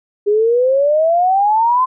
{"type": "exponential sweep", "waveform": "sine", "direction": "up", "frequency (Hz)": [404.7, 1046.5], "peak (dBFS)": -10, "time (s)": [0.26, 1.86], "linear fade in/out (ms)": 20, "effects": []}